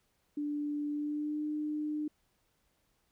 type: tone with pitch glide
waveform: sine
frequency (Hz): 293.7 to 301.6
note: D4 to D4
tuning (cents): 0 to +46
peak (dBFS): -32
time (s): 0.37-2.08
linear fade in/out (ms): 5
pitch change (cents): +46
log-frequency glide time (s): 0.9-1.43
effects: pink hiss -75 dBFS RMS until 3.11 s

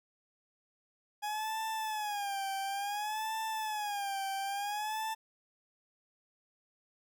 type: tone with vibrato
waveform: 40% pulse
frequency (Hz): 830.6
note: G#5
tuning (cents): 0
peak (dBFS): -33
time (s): 1.22-5.15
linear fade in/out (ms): 20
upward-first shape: sine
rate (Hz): 0.57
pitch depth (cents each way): 110
effects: none

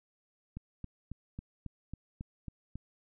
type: click train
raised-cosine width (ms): 5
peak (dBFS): -28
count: 9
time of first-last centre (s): 0.57-2.756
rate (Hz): 3.66
effects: none

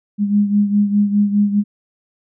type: beating tone pair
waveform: sine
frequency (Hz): 204.1 / 209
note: G#3 / G#3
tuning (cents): -30 / +11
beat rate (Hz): 4.9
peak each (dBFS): -13 / -19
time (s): 0.18-1.64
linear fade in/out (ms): 50
effects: none

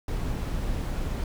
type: noise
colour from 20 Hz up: brown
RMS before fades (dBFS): -29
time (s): 0.08-1.24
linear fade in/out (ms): 2
effects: none

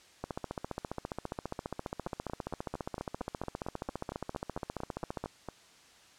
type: two click trains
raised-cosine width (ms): 1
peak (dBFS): -21 / -24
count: 75 / 16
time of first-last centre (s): 0.24-5.24 / 2.07-5.487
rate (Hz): 14.8 / 4.39
effects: white hiss -59 dBFS RMS until 6.18 s + low-pass 7000 Hz 12 dB/octave

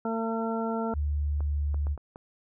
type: harmonic tone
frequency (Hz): 225.9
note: A3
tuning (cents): +46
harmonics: 1 / 2 / 3 / 4 / 6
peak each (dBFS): -30 / -33 / -35 / -36 / -38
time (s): 0.05-0.94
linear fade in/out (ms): 2
type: tone with pitch glide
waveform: sine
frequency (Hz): 73.42 to 72.7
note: D2 to D2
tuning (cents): 0 to -17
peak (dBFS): -25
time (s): 0.93-1.97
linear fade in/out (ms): 50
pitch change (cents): -17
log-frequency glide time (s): 1.07-1.78
type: clicks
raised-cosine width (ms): 1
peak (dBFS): -29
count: 5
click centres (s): 1.406 / 1.744 / 1.869 / 1.977 / 2.159
effects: none

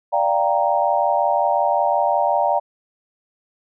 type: chord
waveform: sine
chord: G minor seventh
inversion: second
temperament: equal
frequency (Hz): 587.3 / 698.5 / 784 / 932.3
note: D5 / F5 / G5 / Bb5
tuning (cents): 0 / 0 / 0 / 0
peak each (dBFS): -21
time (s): 0.12-2.6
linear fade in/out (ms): 20
effects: none

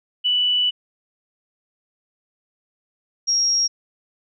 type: tone pair in turn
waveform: sine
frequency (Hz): 2966 / 5599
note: F#7 / F8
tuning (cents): +4 / +4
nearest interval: major seventh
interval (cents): 1100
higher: second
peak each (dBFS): -16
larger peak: neither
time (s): 0.24-0.71 / 3.27-3.68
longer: first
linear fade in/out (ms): 20
effects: none

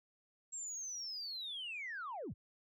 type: linear sweep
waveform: sine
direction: down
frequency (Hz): 7620 to 41.86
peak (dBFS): -40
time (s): 0.52-2.34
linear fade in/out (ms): 20
effects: tanh soft clip ceiling -37 dBFS

